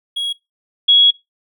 triangle / sine tone pair in turn, 3314 / 3333 Hz, G#7 / G#7, -4 / +5 cents, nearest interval unison, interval 9 cents, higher second, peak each -17 / -7 dBFS, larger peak second, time 0.16-0.33 / 0.88-1.11 s, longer second, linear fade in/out 10 ms, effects noise-tail reverb RT60 0.2 s tail -22 dB re dry

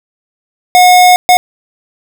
square tone bursts at uneven times, 725 Hz, F#5, 35 cents flat, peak -3 dBFS, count 2, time 0.75-1.16 / 1.29-1.37 s, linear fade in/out 0 ms, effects 7-bit

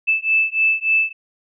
sine beating tone pair, 2629 / 2632.4 Hz, E7 / E7, -5 / -3 cents, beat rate 3.4 Hz, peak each -18 dBFS, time 0.07-1.13 s, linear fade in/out 20 ms, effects none

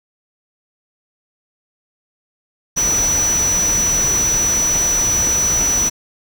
sine tone in noise, 5920 Hz, F#8, in tune, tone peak -14 dBFS, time 2.76-5.9 s, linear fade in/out 20 ms, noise pink, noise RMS -24 dBFS, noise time 2.76-5.9 s, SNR +7 dB, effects none

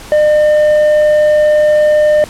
sine tone with tanh clipping, 604 Hz, D5, 48 cents sharp, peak -7 dBFS, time 0.12-2.24 s, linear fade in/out 0 ms, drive 5 dB, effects pink hiss -32 dBFS RMS until 2.29 s + low-pass 11000 Hz 12 dB/octave

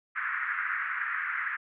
pink band-pass noise, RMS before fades -32 dBFS, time 0.15-1.57 s, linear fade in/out 20 ms, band 1300 to 2000 Hz, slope 48 dB/octave, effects none

